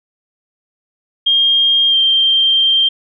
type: tone with pitch glide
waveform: sine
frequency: 3220 to 3165 Hz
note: G7 to G7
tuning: +46 to +16 cents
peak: -9 dBFS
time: 1.26-2.89 s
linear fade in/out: 10 ms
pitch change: -30 cents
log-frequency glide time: 1.89-1.95 s
effects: none